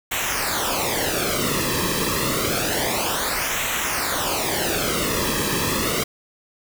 pink noise with flanger, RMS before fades -23 dBFS, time 0.11-6.04 s, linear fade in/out 10 ms, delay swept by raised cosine 0.2 to 1.4 ms, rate 0.28 Hz, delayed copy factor -0.75, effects none

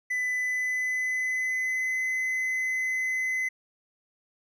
triangle tone with pitch glide, 2000 to 2034 Hz, B6 to C7, +21 to -50 cents, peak -24 dBFS, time 0.1-3.49 s, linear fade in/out 10 ms, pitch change +29 cents, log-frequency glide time 0.34-2.02 s, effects none

